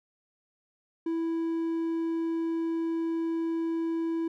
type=tone; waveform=triangle; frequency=329.6 Hz; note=E4; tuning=in tune; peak=-25 dBFS; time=1.06-4.28 s; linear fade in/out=5 ms; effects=none